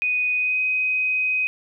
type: tone with pitch glide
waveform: sine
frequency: 2489 to 2514 Hz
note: D#7 to D#7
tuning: 0 to +17 cents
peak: -19 dBFS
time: 0.02-1.47 s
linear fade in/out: 0 ms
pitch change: +17 cents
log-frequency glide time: 0.35-0.6 s
effects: none